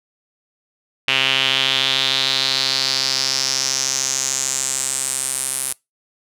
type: tone with band-pass filter sweep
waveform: sawtooth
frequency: 133.2 Hz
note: C3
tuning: 31 cents sharp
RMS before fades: -20 dBFS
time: 1.08-5.73 s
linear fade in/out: 2 ms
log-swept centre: 2800 to 10000 Hz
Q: 4.3
effects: noise-tail reverb RT60 0.2 s tail -23 dB re dry